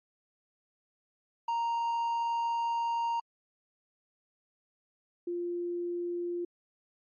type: tone pair in turn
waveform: triangle / sine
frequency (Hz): 931 / 348.7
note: A#5 / F4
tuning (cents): -2 / -3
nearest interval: octave + perfect fourth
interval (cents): 1701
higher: first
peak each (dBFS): -26 / -31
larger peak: first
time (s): 1.48-3.2 / 5.27-6.45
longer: first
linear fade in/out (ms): 5
effects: MP3 32 kbps